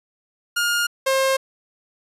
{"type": "tone pair in turn", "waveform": "sawtooth", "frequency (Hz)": [1418, 533.3], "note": ["F6", "C5"], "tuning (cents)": [26, 33], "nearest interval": "octave + perfect fourth", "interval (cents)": 1693, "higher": "first", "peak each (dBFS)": [-15, -13], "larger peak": "second", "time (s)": [[0.56, 0.87], [1.06, 1.37]], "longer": "neither", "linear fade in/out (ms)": 10, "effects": ["resampled to 32000 Hz"]}